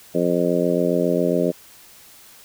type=harmonic tone; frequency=87.31 Hz; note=F2; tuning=in tune; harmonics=2 / 3 / 4 / 5 / 6 / 7; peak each=-24 / -24 / -24 / -24 / -24 / -24 dBFS; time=0.14-1.52 s; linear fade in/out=20 ms; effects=white hiss -47 dBFS RMS until 2.44 s